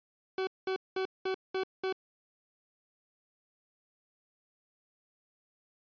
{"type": "tone bursts", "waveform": "40% pulse", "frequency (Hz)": 378.5, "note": "F#4", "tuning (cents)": 39, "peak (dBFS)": -29, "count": 6, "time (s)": [0.38, 1.926], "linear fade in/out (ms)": 2, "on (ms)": 91, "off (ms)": 200, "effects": ["resampled to 11025 Hz"]}